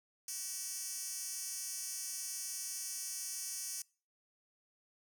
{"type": "tone with high-pass filter", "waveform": "10% pulse", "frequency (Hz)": 380.5, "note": "F#4", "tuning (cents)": 48, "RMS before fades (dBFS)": -42, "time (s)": [0.28, 3.82], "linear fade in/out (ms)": 2, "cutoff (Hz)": 7100, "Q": 2.1, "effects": ["noise-tail reverb RT60 0.4 s tail -25 dB re dry"]}